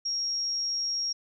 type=tone; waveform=sine; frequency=5588 Hz; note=F8; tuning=in tune; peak=-27 dBFS; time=0.05-1.13 s; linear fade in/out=10 ms; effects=none